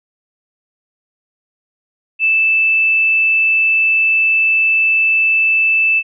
sine tone, 2637 Hz, E7, in tune, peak -10 dBFS, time 2.19-6.03 s, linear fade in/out 50 ms, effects none

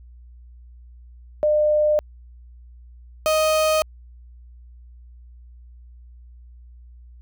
sine / 35% pulse tone pair in turn, 603 / 624.3 Hz, D5 / D#5, +46 / +6 cents, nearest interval minor second, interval 60 cents, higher second, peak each -15 dBFS, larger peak neither, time 1.43-1.99 / 3.26-3.82 s, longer neither, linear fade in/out 0 ms, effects added 60 Hz sine -42 dBFS peak until 7.21 s

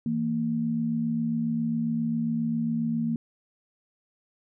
sine tone pair together, 163.2 / 230.6 Hz, E3 / A#3, -17 / -19 cents, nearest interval tritone, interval 598 cents, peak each -31 / -25 dBFS, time 0.06-3.16 s, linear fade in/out 2 ms, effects none

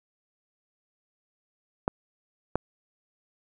clicks, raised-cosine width 1 ms, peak -10 dBFS, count 2, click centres 1.879 / 2.556 s, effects none

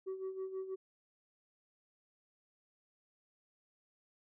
sine tone with tremolo, 380 Hz, F#4, 46 cents sharp, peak -34 dBFS, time 0.06-0.76 s, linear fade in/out 20 ms, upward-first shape sine, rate 6.2 Hz, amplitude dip 70%, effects tanh soft clip ceiling -36 dBFS

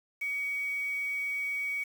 sine tone with quantisation, 2256 Hz, C#7, 30 cents sharp, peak -30 dBFS, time 0.21-1.84 s, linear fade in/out 10 ms, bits 8, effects none

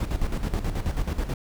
brown noise with tremolo, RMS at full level -24 dBFS, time 0-1.34 s, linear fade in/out 5 ms, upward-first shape square, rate 9.3 Hz, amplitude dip 65%, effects none

